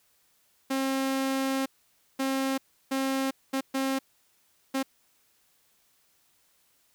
sawtooth tone bursts at uneven times, 267.9 Hz, C4, 41 cents sharp, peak -22 dBFS, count 6, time 0.7-1.66 / 2.19-2.58 / 2.91-3.31 / 3.53-3.61 / 3.74-3.99 / 4.74-4.83 s, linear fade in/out 10 ms, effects white hiss -67 dBFS RMS until 6.94 s

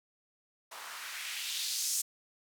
blue noise with band-pass filter sweep, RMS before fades -37 dBFS, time 0.71-2.02 s, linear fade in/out 10 ms, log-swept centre 870 to 7300 Hz, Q 1.7, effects none

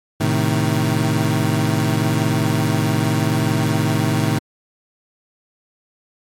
25% pulse chord, A diminished, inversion none, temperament equal, 110 / 130.81 / 155.56 Hz, A2 / C3 / Eb3, 0 / 0 / 0 cents, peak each -16 / -18 / -16 dBFS, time 0.2-4.39 s, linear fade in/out 10 ms, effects MP3 64 kbps

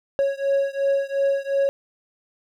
triangle beating tone pair, 551 / 553.8 Hz, C#5 / C#5, -11 / -2 cents, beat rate 2.8 Hz, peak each -20 / -21 dBFS, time 0.19-1.69 s, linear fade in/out 0 ms, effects none

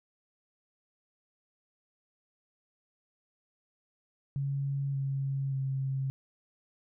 sine tone with pitch steps, 138.9 / 136.67 / 134.48 Hz, C#3 / C#3 / C3, +4 / -24 / +48 cents, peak -29 dBFS, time 4.36-6.1 s, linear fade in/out 0 ms, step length 580 ms, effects none

